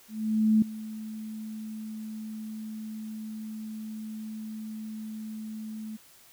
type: tone with ADSR envelope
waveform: sine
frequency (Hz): 217.5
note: A3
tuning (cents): -20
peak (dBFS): -17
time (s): 0.08-5.97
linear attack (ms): 540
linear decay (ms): 4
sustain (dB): -18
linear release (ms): 14
effects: white hiss -56 dBFS RMS until 6.32 s